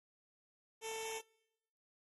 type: tone with notch filter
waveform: 10% pulse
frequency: 445.2 Hz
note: A4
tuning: 20 cents sharp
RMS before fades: -43 dBFS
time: 0.81-1.22 s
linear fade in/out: 50 ms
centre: 1500 Hz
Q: 0.66
effects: noise-tail reverb RT60 1.0 s tail -26 dB re dry + AAC 32 kbps